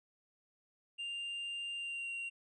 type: tone with pitch glide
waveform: triangle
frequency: 2794 to 2759 Hz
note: F7 to F7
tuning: 0 to -22 cents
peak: -37 dBFS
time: 0.98-2.3 s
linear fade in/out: 20 ms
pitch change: -22 cents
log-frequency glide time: 1.75-2.09 s
effects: resampled to 22050 Hz